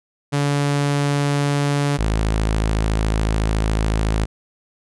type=tone pair in turn; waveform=sawtooth; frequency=143.2 / 53.87 Hz; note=D3 / A1; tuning=-43 / -36 cents; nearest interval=octave + perfect fourth; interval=1693 cents; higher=first; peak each=-13 dBFS; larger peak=neither; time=0.32-1.98 / 1.98-4.26 s; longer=second; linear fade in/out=20 ms; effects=resampled to 24000 Hz